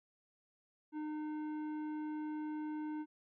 sine tone with tanh clipping, 305 Hz, D#4, 34 cents flat, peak -40 dBFS, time 0.92-3.06 s, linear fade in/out 50 ms, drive 11 dB, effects none

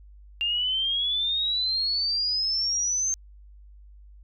sine exponential sweep, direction up, 2781 to 6360 Hz, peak -23 dBFS, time 0.41-3.14 s, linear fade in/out 0 ms, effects added 50 Hz sine -46 dBFS peak until 4.23 s

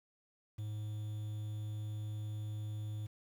triangle tone with quantisation, 106.4 Hz, G#2, 42 cents sharp, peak -36 dBFS, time 0.58-3.07 s, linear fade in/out 10 ms, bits 10, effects none

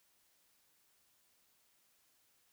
silence, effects white hiss -73 dBFS RMS until 2.52 s

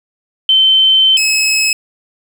sine / 20% pulse tone pair in turn, 3087 / 2577 Hz, G7 / E7, -27 / -40 cents, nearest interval minor third, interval 313 cents, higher first, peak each -6 dBFS, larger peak neither, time 0.49-1.17 / 1.17-1.73 s, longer first, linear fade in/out 2 ms, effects 7-bit

